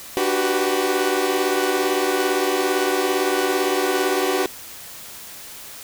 sawtooth chord, G major seventh, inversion second, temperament equal with one note detuned, 293.7 / 370 / 387.7 / 493.9 Hz, D4 / F#4 / G4 / B4, 0 / 0 / -19 / 0 cents, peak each -23 / -18 / -20 / -22 dBFS, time 0.17-4.46 s, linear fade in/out 0 ms, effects white hiss -38 dBFS RMS until 5.83 s

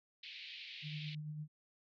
pink band-pass noise, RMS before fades -50 dBFS, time 0.23-1.15 s, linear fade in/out 5 ms, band 2200 to 4300 Hz, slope 48 dB/octave
sine tone with tremolo, 151.8 Hz, D#3, 42 cents flat, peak -40 dBFS, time 0.82-1.48 s, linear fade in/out 50 ms, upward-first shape sine, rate 9 Hz, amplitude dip 35%
effects none

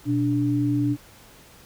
sine tone pair together, 122.77 / 292 Hz, B2 / D4, -10 / -10 cents, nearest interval octave + minor third, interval 1500 cents, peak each -24 / -21 dBFS, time 0.05-0.97 s, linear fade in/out 50 ms, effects pink hiss -50 dBFS RMS until 1.65 s

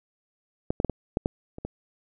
clicks, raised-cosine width 2 ms, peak -11 / -11 / -10 / -14 / -10 / -10 / -25 / -18 dBFS, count 8, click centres 0.705 / 0.801 / 0.847 / 0.897 / 1.171 / 1.259 / 1.584 / 1.65 s, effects none

